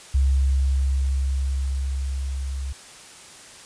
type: tone with level ramp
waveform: sine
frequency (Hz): 67.5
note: C#2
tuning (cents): -45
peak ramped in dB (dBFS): -15 to -26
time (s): 0.14-2.73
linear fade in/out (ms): 10
effects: white hiss -44 dBFS RMS until 3.65 s + resampled to 22050 Hz